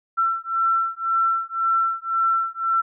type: beating tone pair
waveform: sine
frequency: 1344 / 1345.9 Hz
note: E6 / E6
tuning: +33 / +36 cents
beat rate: 1.9 Hz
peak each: -22 dBFS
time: 0.17-2.82 s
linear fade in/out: 20 ms
effects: none